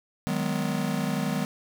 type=chord; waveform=square; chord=G# minor seventh; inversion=second; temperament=just; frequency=155.74 / 186.89 / 207.7 / 249.2 Hz; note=D#3 / F#3 / G#3 / B3; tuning=+2 / +18 / 0 / +16 cents; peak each=-32 dBFS; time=0.27-1.45 s; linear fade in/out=0 ms; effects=none